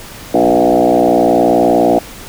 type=tone with frequency modulation; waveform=sine; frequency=493.9 Hz; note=B4; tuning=in tune; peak=-7 dBFS; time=0.34-1.99 s; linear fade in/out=5 ms; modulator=59.6 Hz; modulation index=4.3; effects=pink hiss -32 dBFS RMS until 2.28 s